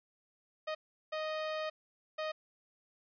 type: tone bursts at uneven times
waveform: sawtooth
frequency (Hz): 622.3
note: D#5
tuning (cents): 0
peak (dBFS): -31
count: 3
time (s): 0.67-0.75 / 1.12-1.7 / 2.18-2.32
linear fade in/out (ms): 10
effects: resampled to 11025 Hz